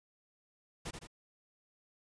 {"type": "noise with echo", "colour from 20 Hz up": "pink", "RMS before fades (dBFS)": -41, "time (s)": [0.85, 0.91], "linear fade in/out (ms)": 10, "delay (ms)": 81, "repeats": 2, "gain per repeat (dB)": -5, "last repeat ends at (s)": 1.072, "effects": ["resampled to 22050 Hz"]}